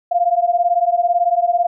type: beating tone pair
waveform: sine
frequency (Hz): 689 / 707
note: F5 / F5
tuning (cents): -24 / +21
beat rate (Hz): 18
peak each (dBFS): -16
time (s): 0.11-1.67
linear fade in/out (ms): 10
effects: none